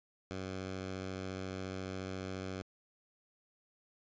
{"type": "tone", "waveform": "10% pulse", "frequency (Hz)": 94.3, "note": "F#2", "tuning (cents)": 33, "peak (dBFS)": -31, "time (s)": [0.31, 2.62], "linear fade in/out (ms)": 0, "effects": ["resampled to 16000 Hz"]}